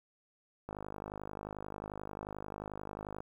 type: click train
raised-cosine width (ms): 1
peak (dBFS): -27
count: 130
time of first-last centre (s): 0.69-3.205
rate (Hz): 51.3
effects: 10-bit